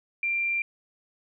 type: tone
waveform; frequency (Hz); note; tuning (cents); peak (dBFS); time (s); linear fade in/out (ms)
sine; 2372; D7; +17; -24; 0.23-0.62; 2
effects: none